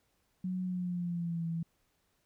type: tone with pitch glide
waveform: sine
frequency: 183.9 to 165.74 Hz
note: F#3 to E3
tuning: -10 to +10 cents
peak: -32 dBFS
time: 0.44-1.63 s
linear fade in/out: 5 ms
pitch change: -180 cents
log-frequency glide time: 0.63-1.46 s
effects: pink hiss -75 dBFS RMS until 2.25 s